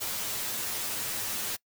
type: noise with comb filter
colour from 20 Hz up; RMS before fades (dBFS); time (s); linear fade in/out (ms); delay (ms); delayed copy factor
white; -33; 0-1.57; 20; 9.4; +0.7
effects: noise-tail reverb RT60 0.1 s tail -23 dB re dry